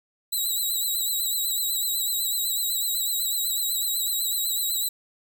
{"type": "tone with vibrato", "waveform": "5% pulse", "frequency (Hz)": 3931, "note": "B7", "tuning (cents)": -9, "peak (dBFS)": -17, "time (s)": [0.32, 4.89], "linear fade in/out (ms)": 10, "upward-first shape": "sine", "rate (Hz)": 8, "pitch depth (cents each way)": 57, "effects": []}